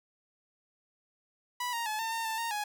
sawtooth tone with pitch steps, 983 / 932 / 858 / 902 / 911 / 889 / 924 / 835 Hz, B5 / A#5 / A5 / A5 / A#5 / A5 / A#5 / G#5, -8 / -1 / -44 / +43 / -40 / +18 / -16 / +9 cents, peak -28 dBFS, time 1.6-2.64 s, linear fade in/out 5 ms, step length 130 ms, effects none

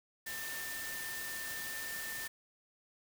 sine tone in noise, 1793 Hz, A6, 32 cents sharp, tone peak -42 dBFS, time 0.26-2.28 s, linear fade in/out 10 ms, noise white, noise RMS -43 dBFS, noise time 0.26-2.28 s, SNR -2 dB, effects none

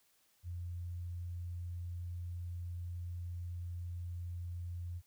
sine tone, 87.31 Hz, F2, in tune, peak -39 dBFS, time 0.43-5.02 s, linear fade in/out 50 ms, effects white hiss -72 dBFS RMS until 5.06 s

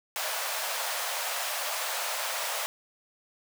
pink high-pass noise, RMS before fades -32 dBFS, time 0.16-2.66 s, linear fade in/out 0 ms, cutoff 560 Hz, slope 48 dB/octave, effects none

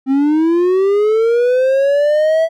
triangle linear sweep, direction up, 261.6 to 659.3 Hz, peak -8 dBFS, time 0.06-2.49 s, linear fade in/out 50 ms, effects none

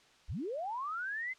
sine linear sweep, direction up, 30.87 to 2093 Hz, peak -35 dBFS, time 0.28-1.34 s, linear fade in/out 20 ms, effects white hiss -63 dBFS RMS until 1.38 s + low-pass 5000 Hz 12 dB/octave

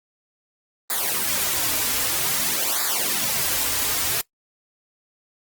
white noise with flanger, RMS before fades -23 dBFS, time 0.9-4.21 s, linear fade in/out 0 ms, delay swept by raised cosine 0.34 to 5.54 ms, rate 0.52 Hz, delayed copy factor -0.9, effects noise-tail reverb RT60 0.1 s tail -21 dB re dry + Opus 24 kbps

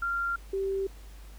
sine tone pair in turn, 1386 / 388.9 Hz, F6 / G4, -14 / -14 cents, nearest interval octave + minor seventh, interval 2200 cents, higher first, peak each -27 dBFS, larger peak neither, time 0.02-0.36 / 0.53-0.87 s, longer neither, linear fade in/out 5 ms, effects added 50 Hz sine -44 dBFS peak until 1.38 s + pink hiss -56 dBFS RMS until 1.38 s

